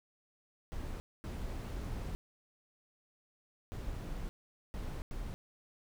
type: noise bursts at uneven times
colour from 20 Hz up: brown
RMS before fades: -40 dBFS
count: 5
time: 0.72-1 / 1.24-2.15 / 3.72-4.29 / 4.74-5.02 / 5.11-5.34 s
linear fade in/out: 0 ms
effects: none